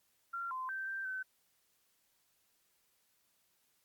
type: tone with pitch steps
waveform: sine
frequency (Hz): 1377 / 1033 / 1557 / 1570 / 1526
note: F6 / C6 / G6 / G6 / G6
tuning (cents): -25 / -22 / -12 / +2 / -47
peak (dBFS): -37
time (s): 0.33-1.23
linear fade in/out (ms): 10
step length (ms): 180
effects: white hiss -75 dBFS RMS until 3.84 s + Opus 48 kbps